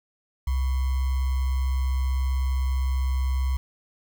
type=tone with sample-and-hold; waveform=sine; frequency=65.41 Hz; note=C2; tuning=in tune; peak=-21 dBFS; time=0.47-3.57 s; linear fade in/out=5 ms; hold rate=1050 Hz; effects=none